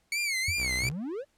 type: tone with vibrato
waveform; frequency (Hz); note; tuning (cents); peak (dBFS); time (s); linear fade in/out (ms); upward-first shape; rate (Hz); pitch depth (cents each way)
sawtooth; 2217; C#7; 0; -24; 0.12-0.89; 2; sine; 2.8; 140
type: tone with exponential decay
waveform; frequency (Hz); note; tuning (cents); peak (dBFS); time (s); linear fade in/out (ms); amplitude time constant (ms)
sine; 86.9; F2; -8; -26; 0.48-0.62; 5; 29
type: tone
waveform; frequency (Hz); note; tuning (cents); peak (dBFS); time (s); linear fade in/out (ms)
sawtooth; 63.3; B1; +43; -31; 0.56-0.93; 50
type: exponential sweep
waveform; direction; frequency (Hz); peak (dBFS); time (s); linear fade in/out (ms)
triangle; up; 93.4 to 605; -30; 0.8-1.25; 50
effects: pink hiss -71 dBFS RMS until 1.37 s + low-pass 11000 Hz 12 dB/octave